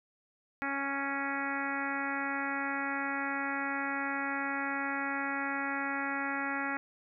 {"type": "harmonic tone", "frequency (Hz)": 277.2, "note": "C#4", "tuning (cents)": 0, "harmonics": [1, 2, 3, 4, 5, 6, 7, 8, 9], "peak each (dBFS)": [-38, -45, -39, -43, -38, -39, -39, -43, -47], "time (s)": [0.62, 6.77], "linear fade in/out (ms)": 0, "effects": []}